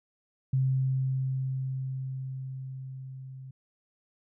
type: tone with level ramp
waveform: sine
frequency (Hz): 131.9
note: C3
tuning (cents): +14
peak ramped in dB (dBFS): -22 to -41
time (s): 0.53-3.51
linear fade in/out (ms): 5
effects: none